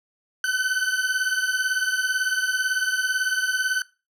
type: beating tone pair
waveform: 40% pulse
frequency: 1507 / 1525 Hz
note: F#6 / G6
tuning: +31 / -48 cents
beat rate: 18 Hz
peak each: -24 dBFS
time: 0.44-3.82 s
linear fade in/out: 2 ms
effects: noise-tail reverb RT60 0.3 s tail -21 dB re dry + low-pass 12000 Hz 12 dB/octave